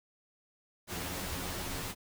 pink noise with comb filter, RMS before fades -38 dBFS, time 0.87-1.95 s, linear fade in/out 50 ms, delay 11 ms, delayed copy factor +0.65, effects none

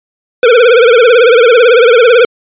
square tone with vibrato, 476.8 Hz, A#4, 39 cents sharp, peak -3 dBFS, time 0.43-2.25 s, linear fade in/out 2 ms, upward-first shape triangle, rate 18 Hz, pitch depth 150 cents each way, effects resampled to 8000 Hz

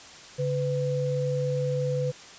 sine tone pair together, 141.24 / 501 Hz, C#3 / B4, +33 / +25 cents, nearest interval octave + minor seventh, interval 2192 cents, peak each -27 dBFS, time 0.38-2.12 s, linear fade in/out 20 ms, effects white hiss -46 dBFS RMS until 2.38 s + resampled to 16000 Hz

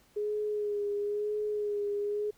sine tone with vibrato, 415.3 Hz, G#4, in tune, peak -29 dBFS, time 0.16-2.31 s, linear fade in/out 10 ms, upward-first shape sine, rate 1 Hz, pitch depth 29 cents each way, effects pink hiss -64 dBFS RMS until 2.37 s

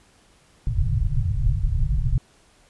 pink low-pass noise, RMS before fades -21 dBFS, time 0.67-2.18 s, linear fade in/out 2 ms, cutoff 150 Hz, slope 96 dB/octave, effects pink hiss -57 dBFS RMS until 2.69 s + resampled to 24000 Hz

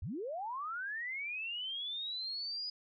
sine linear sweep, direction up, 58.27 to 4978 Hz, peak -37 dBFS, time 0.02-2.7 s, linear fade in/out 5 ms, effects none

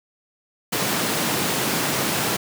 pink high-pass noise, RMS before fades -23 dBFS, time 0.72-2.37 s, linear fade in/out 10 ms, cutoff 130 Hz, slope 24 dB/octave, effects none

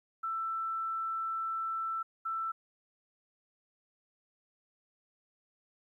sine tone pair in turn, 1330 / 1330 Hz, E6 / E6, +15 / +15 cents, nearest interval unison, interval 0 cents, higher neither, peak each -32 / -32 dBFS, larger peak neither, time 0.23-2.03 / 2.25-2.52 s, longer first, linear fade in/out 10 ms, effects 12-bit

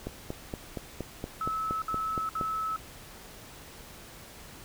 click train, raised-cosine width 2 ms, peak -20 dBFS, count 11, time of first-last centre 0.07-2.412 s, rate 4.27 Hz
sine tone bursts, 1300 Hz, E6, 24 cents flat, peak -29 dBFS, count 3, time 1.41-2.762 s, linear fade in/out 2 ms, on 410 ms, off 61 ms
effects pink hiss -48 dBFS RMS until 4.64 s

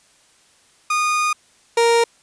30% pulse tone pair in turn, 1228 / 466.4 Hz, D#6 / A#4, -23 / +1 cents, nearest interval octave + perfect fourth, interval 1676 cents, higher first, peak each -14 / -10 dBFS, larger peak second, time 0.9-1.33 / 1.77-2.04 s, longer first, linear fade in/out 5 ms, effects white hiss -55 dBFS RMS until 2.22 s + resampled to 22050 Hz

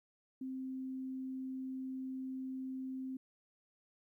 sine tone, 261.6 Hz, C4, in tune, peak -39 dBFS, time 0.41-3.17 s, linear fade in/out 5 ms, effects 13-bit

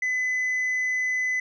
sine tone, 2012 Hz, B6, 32 cents sharp, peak -20 dBFS, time 0.02-1.4 s, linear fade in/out 5 ms, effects tanh soft clip ceiling -22 dBFS

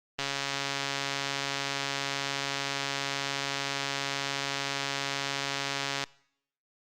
click train, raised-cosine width 0.2 ms, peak -13 dBFS, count 814, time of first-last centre 0.19-6.039 s, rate 139 Hz, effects noise-tail reverb RT60 0.7 s tail -23 dB re dry + Opus 32 kbps

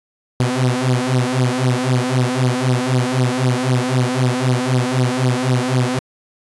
sawtooth tone with flanger, 126.7 Hz, B2, 45 cents sharp, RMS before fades -17 dBFS, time 0.4-5.99 s, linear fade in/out 0 ms, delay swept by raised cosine 0.2 to 4.1 ms, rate 3.9 Hz, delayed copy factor +0.9, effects resampled to 24000 Hz

